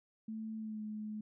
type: tone with pitch glide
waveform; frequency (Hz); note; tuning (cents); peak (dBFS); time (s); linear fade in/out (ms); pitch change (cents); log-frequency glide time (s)
sine; 220 to 213.6; A3 to G#3; 0 to +49; -39; 0.28-1.21; 5; -51; 0.57-0.82
effects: none